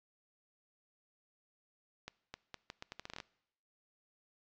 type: accelerating click train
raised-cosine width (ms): 0.2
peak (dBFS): -26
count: 13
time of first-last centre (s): 2.08-3.202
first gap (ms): 260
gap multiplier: 0.78
effects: noise-tail reverb RT60 0.8 s tail -22 dB re dry + low-pass 6000 Hz 12 dB/octave